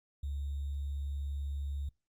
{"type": "tone with sample-and-hold", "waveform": "sine", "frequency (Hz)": 70.5, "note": "C#2", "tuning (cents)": 30, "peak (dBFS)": -34, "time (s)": [0.23, 1.89], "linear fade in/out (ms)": 5, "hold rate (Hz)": 3675, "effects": ["noise-tail reverb RT60 0.2 s tail -25 dB re dry", "Opus 48 kbps"]}